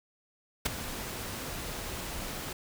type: noise with ADSR envelope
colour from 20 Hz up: pink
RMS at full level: -24 dBFS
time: 0.65-2.53 s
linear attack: 12 ms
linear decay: 10 ms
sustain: -14 dB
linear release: 4 ms
effects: none